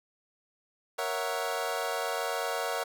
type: chord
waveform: 25% pulse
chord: F# dominant seventh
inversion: first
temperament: equal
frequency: 466.2 / 554.4 / 659.3 / 740 Hz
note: A#4 / C#5 / E5 / F#5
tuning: 0 / 0 / 0 / 0 cents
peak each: -32 dBFS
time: 0.98-2.84 s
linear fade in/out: 10 ms
effects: none